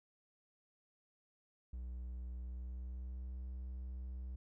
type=tone with pitch glide; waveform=triangle; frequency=61.5 to 63.23 Hz; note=B1 to B1; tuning=-7 to +41 cents; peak=-40 dBFS; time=1.73-4.36 s; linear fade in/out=5 ms; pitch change=+48 cents; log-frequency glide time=2.35-3.36 s; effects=none